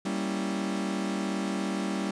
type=chord; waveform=40% pulse; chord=G diminished seventh; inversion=none; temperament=equal; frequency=196 / 233.1 / 277.2 / 329.6 Hz; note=G3 / Bb3 / Db4 / Fb4; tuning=0 / 0 / 0 / 0 cents; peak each=-30 / -36 / -35 / -35 dBFS; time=0.05-2.11 s; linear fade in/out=5 ms; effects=resampled to 22050 Hz